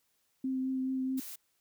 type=tone with vibrato; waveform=sine; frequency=261.6 Hz; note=C4; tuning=in tune; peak=-30 dBFS; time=0.44-1.2 s; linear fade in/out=5 ms; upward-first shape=triangle; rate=4.7 Hz; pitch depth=15 cents each way
type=noise; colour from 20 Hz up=blue; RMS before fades=-44 dBFS; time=1.17-1.36 s; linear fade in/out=10 ms
effects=white hiss -75 dBFS RMS until 1.6 s